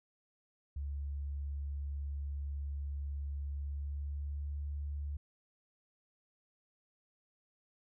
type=tone with pitch glide; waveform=sine; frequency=70.9 to 72.31 Hz; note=C#2 to D2; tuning=+40 to -26 cents; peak=-36 dBFS; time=0.76-5.17 s; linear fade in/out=5 ms; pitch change=+34 cents; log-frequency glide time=3.51-4.56 s; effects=none